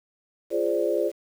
sine chord, D half-diminished seventh, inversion first, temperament equal with one note detuned, 345.2 / 415.3 / 523.3 / 587.3 Hz, F4 / Ab4 / C5 / D5, -20 / 0 / 0 / 0 cents, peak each -27 / -27 / -27 / -27 dBFS, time 0.5-1.12 s, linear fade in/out 50 ms, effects 8-bit

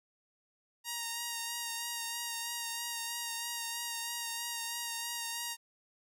5% pulse tone with vibrato, 936 Hz, A#5, 7 cents sharp, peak -24 dBFS, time 0.84-5.57 s, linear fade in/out 50 ms, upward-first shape sine, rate 3.1 Hz, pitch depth 22 cents each way, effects none

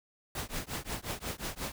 pink noise with tremolo, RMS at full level -34 dBFS, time 0.35-1.72 s, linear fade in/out 2 ms, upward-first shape triangle, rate 5.6 Hz, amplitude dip 100%, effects none

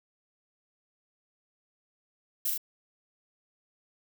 violet noise with echo, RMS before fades -29 dBFS, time 2.45-2.5 s, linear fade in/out 5 ms, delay 39 ms, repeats 2, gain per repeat -2 dB, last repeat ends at 2.578 s, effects none

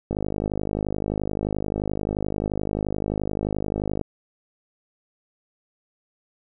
click train, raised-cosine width 2 ms, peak -12 dBFS, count 202, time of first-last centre 0.11-4.013 s, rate 51.5 Hz, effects none

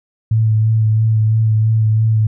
sine tone with vibrato, 110 Hz, A2, in tune, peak -10 dBFS, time 0.31-2.27 s, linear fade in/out 5 ms, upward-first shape sine, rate 3 Hz, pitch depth 21 cents each way, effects none

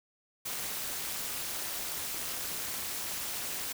white noise with amplitude modulation, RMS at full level -33 dBFS, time 0.45-3.73 s, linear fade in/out 10 ms, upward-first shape sine, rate 235 Hz, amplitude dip 80%, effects none

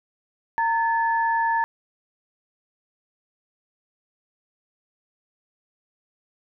sine tone pair together, 917.5 / 1732 Hz, A#5 / A6, -28 / -28 cents, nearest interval major seventh, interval 1100 cents, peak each -20 / -26 dBFS, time 0.58-1.64 s, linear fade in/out 0 ms, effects none

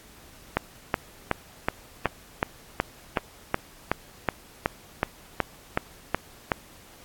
click train, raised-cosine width 0.5 ms, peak -6 dBFS, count 17, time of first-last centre 0.57-6.518 s, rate 2.69 Hz, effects pink hiss -51 dBFS RMS until 7.04 s + AAC 64 kbps

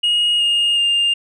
sine tone with pitch steps, 2876 / 2841 / 2807 Hz, F#7 / F7 / F7, -50 / +29 / +8 cents, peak -11 dBFS, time 0.03-1.14 s, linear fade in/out 10 ms, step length 370 ms, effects tanh soft clip ceiling -12 dBFS

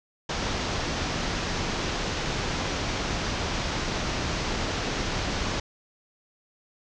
pink low-pass noise, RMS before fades -29 dBFS, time 0.29-5.6 s, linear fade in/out 5 ms, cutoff 6500 Hz, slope 48 dB/octave, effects none

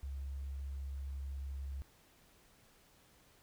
sine tone, 68.5 Hz, C#2, 20 cents flat, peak -39 dBFS, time 0.03-1.82 s, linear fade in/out 0 ms, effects pink hiss -66 dBFS RMS until 3.42 s

